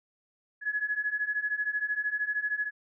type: beating tone pair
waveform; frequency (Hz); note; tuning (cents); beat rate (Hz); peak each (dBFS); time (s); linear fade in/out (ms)
sine; 1684 / 1697; G#6 / G#6; +24 / +37; 13; -32 / -30; 0.61-2.71; 50
effects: none